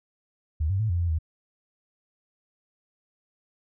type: tone with pitch steps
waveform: sine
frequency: 77.2 / 96.5 / 109.6 / 86.8 / 86 / 79.7 Hz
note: D#2 / G2 / A2 / F2 / F2 / D#2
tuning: -13 / -27 / -6 / -10 / -26 / +42 cents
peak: -22 dBFS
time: 0.6-1.188 s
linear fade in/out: 10 ms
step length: 98 ms
effects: none